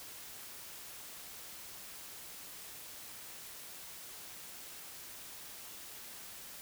silence, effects white hiss -49 dBFS RMS until 6.61 s

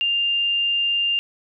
sine tone, 2798 Hz, F7, 3 cents sharp, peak -18 dBFS, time 0.01-1.19 s, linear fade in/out 0 ms, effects none

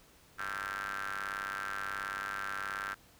sawtooth ring-modulated tone, 98.6 Hz, G2, 11 cents sharp, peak -29 dBFS, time 0.38-2.95 s, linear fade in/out 20 ms, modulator 1460 Hz, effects pink hiss -61 dBFS RMS until 3.19 s

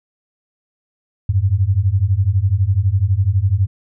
sine beating tone pair, 90.6 / 102.6 Hz, F#2 / G#2, -36 / -21 cents, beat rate 12 Hz, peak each -16 / -15 dBFS, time 1.29-3.67 s, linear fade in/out 5 ms, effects none

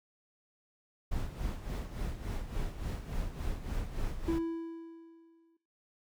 brown noise with tremolo, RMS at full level -34 dBFS, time 1.11-4.39 s, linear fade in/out 10 ms, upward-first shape sine, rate 3.5 Hz, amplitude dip 65%
triangle tone with exponential decay, 330.7 Hz, E4, 6 cents sharp, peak -25 dBFS, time 4.28-5.57 s, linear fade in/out 5 ms, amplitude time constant 280 ms
effects noise-tail reverb RT60 0.5 s tail -17 dB re dry

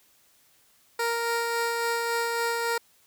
15% pulse tone with tremolo, 466.2 Hz, A#4, in tune, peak -18 dBFS, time 0.99-2.78 s, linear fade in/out 5 ms, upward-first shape sine, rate 3.6 Hz, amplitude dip 25%, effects white hiss -62 dBFS RMS until 3.06 s

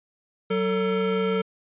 square tone pair together, 188.19 / 447.6 Hz, F#3 / A4, +30 / +30 cents, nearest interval octave + minor third, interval 1500 cents, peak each -27 / -24 dBFS, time 0.5-1.42 s, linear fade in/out 10 ms, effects resampled to 8000 Hz

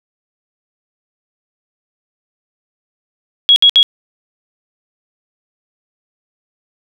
sine tone bursts, 3322 Hz, G#7, in tune, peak -4 dBFS, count 3, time 3.49-3.829 s, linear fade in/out 0 ms, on 71 ms, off 63 ms, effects none

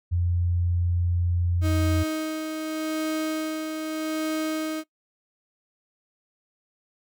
sine tone, 87.31 Hz, F2, in tune, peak -21 dBFS, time 0.11-2.04 s, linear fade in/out 20 ms
35% pulse tone with tremolo, 313.6 Hz, D#4, 14 cents sharp, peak -23 dBFS, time 1.61-4.84 s, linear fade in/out 50 ms, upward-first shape sine, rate 0.82 Hz, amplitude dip 40%
effects noise-tail reverb RT60 0.1 s tail -20 dB re dry

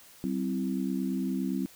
sine chord, C major, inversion second, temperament equal with one note detuned, 192.08 / 261.6 / 329.6 Hz, G3 / C4 / E4, -35 / 0 / 0 cents, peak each -31 / -31 / -36 dBFS, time 0.24-1.66 s, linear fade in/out 0 ms, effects white hiss -54 dBFS RMS until 1.75 s

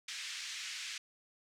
pink band-pass noise, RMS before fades -43 dBFS, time 0.08-0.98 s, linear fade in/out 5 ms, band 1900 to 7100 Hz, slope 24 dB/octave, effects none

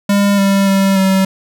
square tone with pitch steps, 201.2 / 196.8 / 194.7 / 191.4 Hz, G3 / G3 / G3 / G3, +45 / +7 / -12 / -41 cents, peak -10 dBFS, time 0.09-1.25 s, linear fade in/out 5 ms, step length 290 ms, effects none

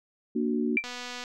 sine chord, Bb augmented, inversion none, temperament equal, 233.1 / 293.7 / 370 Hz, Bb3 / D4 / F#4, 0 / 0 / 0 cents, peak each -27 / -30 / -31 dBFS, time 0.35-0.77 s, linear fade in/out 10 ms
sine tone with exponential decay, 2349 Hz, D7, in tune, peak -17 dBFS, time 0.77-0.87 s, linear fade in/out 1 ms, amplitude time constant 20 ms
click train, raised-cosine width 0.2 ms, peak -21 dBFS, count 99, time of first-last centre 0.84-1.238 s, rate 246 Hz
effects none

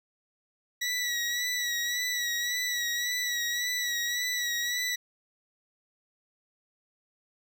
20% pulse tone with vibrato, 1939 Hz, B6, 32 cents flat, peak -23 dBFS, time 0.81-4.96 s, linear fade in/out 10 ms, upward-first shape sine, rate 1.8 Hz, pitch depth 38 cents each way, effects none

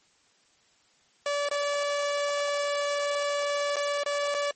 sawtooth tone with dropouts, 576 Hz, D5, 34 cents flat, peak -22 dBFS, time 1.26-4.51 s, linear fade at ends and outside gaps 2 ms, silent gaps 1.488-1.512 / 3.759-3.766 / 4.035-4.061 / 4.343-4.347 s, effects white hiss -64 dBFS RMS until 4.55 s + MP3 32 kbps

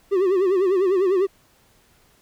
triangle tone with vibrato, 377.3 Hz, F#4, 34 cents sharp, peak -14 dBFS, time 0.11-1.27 s, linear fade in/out 20 ms, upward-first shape sine, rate 10 Hz, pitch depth 110 cents each way, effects pink hiss -58 dBFS RMS until 2.21 s

